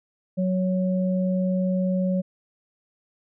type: tone pair together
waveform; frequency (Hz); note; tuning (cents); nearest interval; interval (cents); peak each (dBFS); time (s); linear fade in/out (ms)
sine; 185 / 555.6; F#3 / C#5; 0 / +4; octave + perfect fifth; 1904; -21 / -28; 0.37-2.22; 20
effects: none